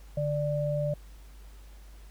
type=tone pair together; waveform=sine; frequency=146.83 / 590 Hz; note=D3 / D5; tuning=0 / +8 cents; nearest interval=2 octaves; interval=2408 cents; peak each=-29 / -29 dBFS; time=0.17-0.94 s; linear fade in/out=5 ms; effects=added 50 Hz sine -46 dBFS peak until 2.1 s + pink hiss -59 dBFS RMS until 2.1 s